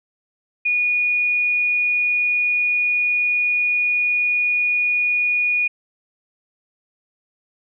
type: tone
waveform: sine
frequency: 2453 Hz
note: D#7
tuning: 25 cents flat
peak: -16 dBFS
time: 0.65-5.68 s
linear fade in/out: 10 ms
effects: none